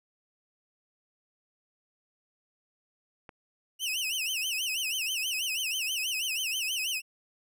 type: click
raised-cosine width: 0.5 ms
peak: -30 dBFS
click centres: 3.292 s
type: tone with vibrato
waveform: sawtooth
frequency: 2795 Hz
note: F7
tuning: 1 cent sharp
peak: -26 dBFS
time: 3.79-7.02 s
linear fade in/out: 50 ms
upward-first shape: sine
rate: 6.2 Hz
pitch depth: 190 cents each way
effects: none